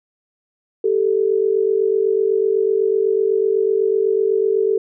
sine tone pair together, 392 / 440 Hz, G4 / A4, 0 / 0 cents, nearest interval major second, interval 200 cents, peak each -17 dBFS, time 0.84-4.78 s, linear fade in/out 5 ms, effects none

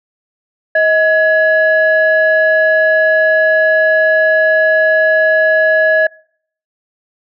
sine tone pair together, 633 / 1684.1 Hz, D#5 / G#6, +30 / +24 cents, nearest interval octave + perfect fourth, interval 1694 cents, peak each -10 dBFS, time 0.75-6.07 s, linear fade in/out 5 ms, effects noise-tail reverb RT60 0.6 s tail -26 dB re dry + tanh soft clip ceiling -1 dBFS

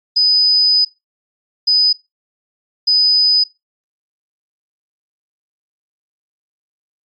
sine tone bursts at uneven times, 4995 Hz, D#8, 6 cents sharp, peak -9 dBFS, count 3, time 0.16-0.85 / 1.67-1.93 / 2.87-3.44 s, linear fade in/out 10 ms, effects noise-tail reverb RT60 0.2 s tail -19 dB re dry + Opus 48 kbps

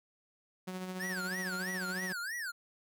sawtooth tone with tremolo, 184.8 Hz, F#3, 2 cents flat, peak -33 dBFS, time 0.67-2.13 s, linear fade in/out 10 ms, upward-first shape sine, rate 14 Hz, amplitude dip 40%
square tone with vibrato, 1643 Hz, G#6, 19 cents flat, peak -37 dBFS, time 0.99-2.52 s, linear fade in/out 20 ms, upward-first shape sine, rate 3.1 Hz, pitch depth 290 cents each way
effects none

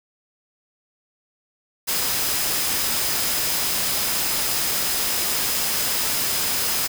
sine tone in noise, 5050 Hz, D#8, 25 cents sharp, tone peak -32 dBFS, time 1.87-6.88 s, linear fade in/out 20 ms, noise white, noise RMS -23 dBFS, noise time 1.87-6.88 s, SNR -12 dB, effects none

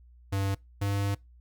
square tone pair in turn, 98 / 100.06 Hz, G2 / G2, 0 / +36 cents, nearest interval unison, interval 36 cents, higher second, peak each -27 dBFS, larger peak neither, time 0.32-0.55 / 0.81-1.15 s, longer second, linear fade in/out 10 ms, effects noise-tail reverb RT60 0.2 s tail -23 dB re dry + added 60 Hz sine -52 dBFS peak until 1.4 s

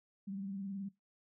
sine tone with vibrato, 196 Hz, G3, in tune, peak -39 dBFS, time 0.27-0.89 s, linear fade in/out 10 ms, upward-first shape triangle, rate 19 Hz, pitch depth 81 cents each way, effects noise-tail reverb RT60 0.2 s tail -20 dB re dry

